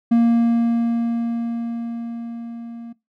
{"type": "tone with level ramp", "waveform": "triangle", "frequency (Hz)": 233.1, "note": "A#3", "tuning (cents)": 0, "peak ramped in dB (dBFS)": [-9, -30], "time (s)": [0.11, 2.93], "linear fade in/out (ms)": 10, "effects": ["noise-tail reverb RT60 0.2 s tail -20 dB re dry"]}